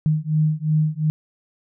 sine beating tone pair, 153.2 / 156 Hz, D#3 / D#3, -27 / +5 cents, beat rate 2.8 Hz, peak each -20 dBFS, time 0.06-1.1 s, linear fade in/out 0 ms, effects none

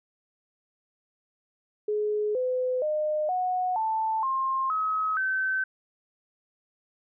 sine tone with pitch steps, 421.3 / 506.8 / 609.7 / 733.5 / 882.5 / 1061.6 / 1277.1 / 1536.4 Hz, G#4 / B4 / D#5 / F#5 / A5 / C6 / D#6 / G6, +25 / +45 / -35 / -15 / +5 / +25 / +45 / -35 cents, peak -24 dBFS, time 1.88-5.64 s, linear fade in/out 5 ms, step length 470 ms, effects none

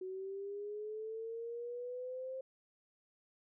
sine linear sweep, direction up, 370 to 528 Hz, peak -40 dBFS, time 0.01-2.41 s, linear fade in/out 5 ms, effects none

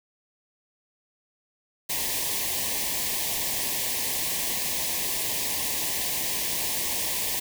white band-stop noise, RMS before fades -28 dBFS, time 1.89-7.4 s, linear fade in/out 10 ms, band 1100 to 1700 Hz, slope 96 dB/octave, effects none

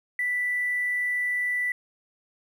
triangle tone with hard clipping, 1975.5 Hz, B6, in tune, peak -24 dBFS, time 0.19-1.72 s, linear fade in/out 2 ms, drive 3 dB, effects none

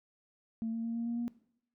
sine tone with pitch steps, 225.6 / 228 / 230.3 / 232.7 / 235.2 / 237.6 Hz, A3 / A#3 / A#3 / A#3 / A#3 / A#3, +44 / -38 / -21 / -3 / +16 / +33 cents, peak -31 dBFS, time 0.62-1.28 s, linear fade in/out 0 ms, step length 110 ms, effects noise-tail reverb RT60 0.7 s tail -19 dB re dry + tanh soft clip ceiling -28 dBFS

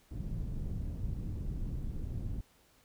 pink low-pass noise, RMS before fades -37 dBFS, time 0.11-2.41 s, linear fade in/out 5 ms, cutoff 160 Hz, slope 12 dB/octave, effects pink hiss -66 dBFS RMS until 2.84 s

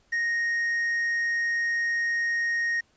triangle tone with quantisation, 1864.7 Hz, A#6, in tune, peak -22 dBFS, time 0.12-2.81 s, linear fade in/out 10 ms, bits 8, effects pink hiss -65 dBFS RMS until 2.96 s + resampled to 16000 Hz

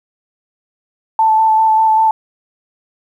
sine tone with vibrato, 880 Hz, A5, in tune, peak -8 dBFS, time 1.19-2.11 s, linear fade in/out 2 ms, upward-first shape square, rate 5.1 Hz, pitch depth 12 cents each way, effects 8-bit

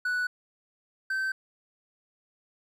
triangle tone pair in turn, 1480 / 1546.7 Hz, F#6 / G6, 0 / -24 cents, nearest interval minor second, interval 76 cents, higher second, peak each -24 / -25 dBFS, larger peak first, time 0.05-0.27 / 1.1-1.32 s, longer neither, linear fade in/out 5 ms, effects none

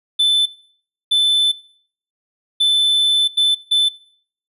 triangle tone bursts at uneven times, 3520 Hz, A7, in tune, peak -10 dBFS, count 5, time 0.19-0.46 / 1.11-1.52 / 2.6-3.28 / 3.37-3.55 / 3.71-3.89 s, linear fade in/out 10 ms, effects noise-tail reverb RT60 0.6 s tail -22 dB re dry + resampled to 32000 Hz

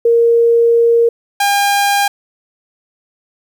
sine / sawtooth tone pair in turn, 466.2 / 805.7 Hz, A#4 / G5, 0 / +47 cents, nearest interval major sixth, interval 947 cents, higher second, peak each -7 dBFS, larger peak neither, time 0.05-1.09 / 1.4-2.08 s, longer first, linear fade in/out 5 ms, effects 8-bit

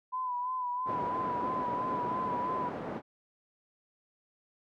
sine tone with vibrato, 1000 Hz, B5, 21 cents sharp, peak -31 dBFS, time 0.12-2.7 s, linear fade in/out 20 ms, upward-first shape sine, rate 3 Hz, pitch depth 43 cents each way
pink band-pass noise, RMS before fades -38 dBFS, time 0.85-3.02 s, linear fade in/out 50 ms, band 210 to 900 Hz, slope 12 dB/octave
effects none

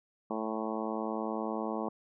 harmonic tone, 110 Hz, A2, in tune, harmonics 2 / 3 / 4 / 5 / 6 / 7 / 8 / 9 / 10, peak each -37 / -39 / -40 / -41 / -42 / -42 / -43 / -44 / -44 dBFS, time 0.3-1.89 s, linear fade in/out 5 ms, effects none

